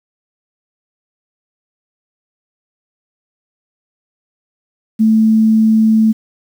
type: tone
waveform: sine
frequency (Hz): 220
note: A3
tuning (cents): 0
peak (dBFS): -7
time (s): 4.99-6.13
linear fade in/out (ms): 20
effects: 7-bit